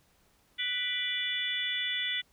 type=harmonic tone with a mistuned harmonic; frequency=493.9 Hz; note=B4; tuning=in tune; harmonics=3 / 4 / 5 / 6 / 7; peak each=-43 / -34 / -41 / -36 / -33 dBFS; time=0.58-2.22 s; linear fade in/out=20 ms; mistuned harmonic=5; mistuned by=-77 cents; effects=pink hiss -67 dBFS RMS until 2.32 s